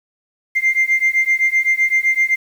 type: beating tone pair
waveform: sine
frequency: 2093 / 2100.8 Hz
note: C7 / C7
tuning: 0 / +6 cents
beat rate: 7.8 Hz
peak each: -15 dBFS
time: 0.55-2.36 s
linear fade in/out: 20 ms
effects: tanh soft clip ceiling -8 dBFS + 7-bit